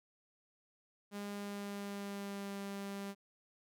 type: tone with pitch glide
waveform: sawtooth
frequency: 203.2 to 198.79 Hz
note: G#3 to G3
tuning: -38 to +24 cents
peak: -37 dBFS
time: 1.11-3.15 s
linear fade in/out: 50 ms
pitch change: -38 cents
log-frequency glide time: 1.28-2.57 s
effects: none